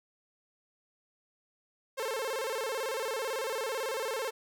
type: tone with vibrato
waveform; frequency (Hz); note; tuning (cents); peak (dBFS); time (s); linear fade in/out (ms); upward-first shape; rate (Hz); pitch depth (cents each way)
sawtooth; 486.2; B4; -27; -28; 1.97-4.31; 20; square; 18; 160
effects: none